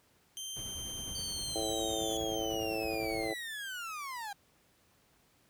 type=tone; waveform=20% pulse; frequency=3136 Hz; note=G7; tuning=in tune; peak=-34 dBFS; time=0.37-2.17 s; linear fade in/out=0 ms
type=noise with tremolo; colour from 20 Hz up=brown; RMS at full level=-41 dBFS; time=0.56-3.32 s; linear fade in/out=5 ms; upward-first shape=sine; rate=9.8 Hz; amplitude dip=35%
type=linear sweep; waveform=30% pulse; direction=down; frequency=4600 to 784 Hz; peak=-36 dBFS; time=1.15-4.33 s; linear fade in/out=5 ms
type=harmonic tone; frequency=110.3 Hz; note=A2; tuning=5 cents sharp; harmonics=3 / 4 / 5 / 6 / 7; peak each=-38 / -39 / -40 / -41 / -41 dBFS; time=1.55-3.34 s; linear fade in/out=10 ms
effects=pink hiss -68 dBFS RMS until 5.49 s + high-pass 60 Hz 12 dB/octave